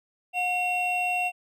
triangle tone pair together, 723.2 / 2733 Hz, F#5 / F7, -40 / -38 cents, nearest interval octave + major seventh, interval 2302 cents, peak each -25 dBFS, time 0.33-1.32 s, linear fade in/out 50 ms, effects none

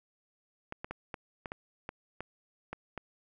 clicks, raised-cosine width 0.5 ms, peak -23 dBFS, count 10, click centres 0.724 / 0.845 / 0.91 / 1.142 / 1.458 / 1.519 / 1.891 / 2.206 / 2.73 / 2.977 s, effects none

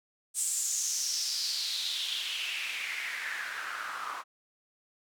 white noise with band-pass filter sweep, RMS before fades -34 dBFS, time 0.34-4.24 s, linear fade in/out 50 ms, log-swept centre 8400 to 1100 Hz, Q 4.7, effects none

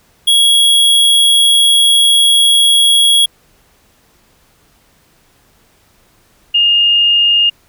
square / sine tone pair in turn, 3322 / 2833 Hz, G#7 / F7, 0 / +24 cents, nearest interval minor third, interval 276 cents, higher first, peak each -7 dBFS, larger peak neither, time 0.27-3.26 / 6.54-7.5 s, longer first, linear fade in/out 10 ms, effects pink hiss -52 dBFS RMS until 7.68 s

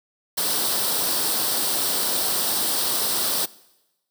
white noise with comb filter, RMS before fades -23 dBFS, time 0.37-3.46 s, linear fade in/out 10 ms, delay 0.22 ms, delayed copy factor +0.6, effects noise-tail reverb RT60 1.0 s tail -21 dB re dry + high-pass 200 Hz 12 dB/octave

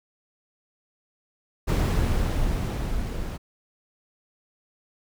brown noise with level ramp, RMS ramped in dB -20 to -31 dBFS, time 1.67-3.38 s, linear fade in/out 20 ms, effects none

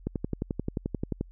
click train, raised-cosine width 3 ms, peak -16 dBFS, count 14, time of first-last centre 0.07-1.21 s, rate 11.4 Hz, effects added 43 Hz sine -47 dBFS peak until 1.31 s

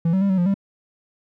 triangle tone with pitch steps, 166.4 / 190.2 / 198.2 / 189.1 / 175.7 / 197 Hz, E3 / F#3 / G3 / F#3 / F3 / G3, +17 / +48 / +19 / +38 / +11 / +9 cents, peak -14 dBFS, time 0.05-0.542 s, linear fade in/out 5 ms, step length 82 ms, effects none

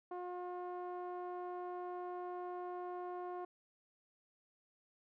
sawtooth tone with low-pass filter, 358 Hz, F4, 43 cents sharp, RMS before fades -44 dBFS, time 0.11-3.45 s, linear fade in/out 5 ms, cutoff 920 Hz, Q 2.4, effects none

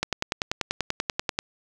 click train, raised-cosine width 0.2 ms, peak -7 dBFS, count 15, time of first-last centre 0.03-1.389 s, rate 10.3 Hz, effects none

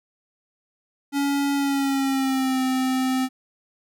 square tone with pitch glide, 281.4 to 259.5 Hz, C#4 to C4, +26 to -14 cents, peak -21 dBFS, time 1.12-3.29 s, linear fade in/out 50 ms, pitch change -140 cents, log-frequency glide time 1.55-2.62 s, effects none

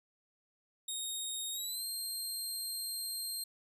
15% pulse tone with pitch glide, 3729 to 4186 Hz, A#7 to C8, 0 to 0 cents, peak -30 dBFS, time 0.88-3.44 s, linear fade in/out 5 ms, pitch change +200 cents, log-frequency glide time 1.52-1.84 s, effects resampled to 32000 Hz

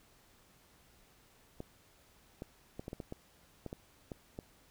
clicks, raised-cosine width 2 ms, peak -28 dBFS, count 11, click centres 1.604 / 2.421 / 2.795 / 2.881 / 2.931 / 3.002 / 3.124 / 3.663 / 3.729 / 4.118 / 4.389 s, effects pink hiss -65 dBFS RMS until 4.7 s

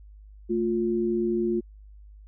sine tone pair together, 221.4 / 351.5 Hz, A3 / F4, +11 / +11 cents, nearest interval minor sixth, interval 800 cents, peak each -27 / -24 dBFS, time 0.49-1.61 s, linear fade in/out 20 ms, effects added 51 Hz sine -45 dBFS peak until 2.27 s

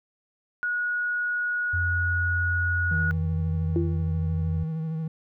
sine tone, 1454 Hz, F#6, 31 cents flat, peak -24 dBFS, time 0.63-3.11 s, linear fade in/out 0 ms
sine tone with pitch glide, 87.31 to 86.36 Hz, F2 to F2, 0 to -19 cents, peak -25 dBFS, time 1.73-4.64 s, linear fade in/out 10 ms, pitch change -19 cents, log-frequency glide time 2.51-4.29 s
triangle tone with vibrato, 160.1 Hz, D#3, 50 cents sharp, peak -25 dBFS, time 2.91-5.08 s, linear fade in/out 5 ms, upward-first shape sine, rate 13 Hz, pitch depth 29 cents each way
sine tone with exponential decay, 340 Hz, F4, 46 cents flat, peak -20 dBFS, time 3.76-4.14 s, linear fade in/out 1 ms, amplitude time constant 81 ms
effects none

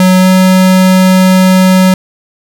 square tone with pitch glide, 185 to 186.29 Hz, F#3 to F#3, 0 to +12 cents, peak -4 dBFS, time 0-1.94 s, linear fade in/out 2 ms, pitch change +12 cents, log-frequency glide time 0.19-0.28 s, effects none

